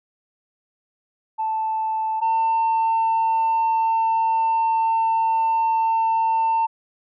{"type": "tone pair in turn", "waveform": "sine", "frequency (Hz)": [880, 899.5], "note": ["A5", "A5"], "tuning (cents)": [0, 38], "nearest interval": "unison", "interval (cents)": 38, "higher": "second", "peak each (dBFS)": [-20, -15], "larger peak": "second", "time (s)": [[1.38, 2.21], [2.21, 6.67]], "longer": "second", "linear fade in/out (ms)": 20, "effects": ["tanh soft clip ceiling -15 dBFS"]}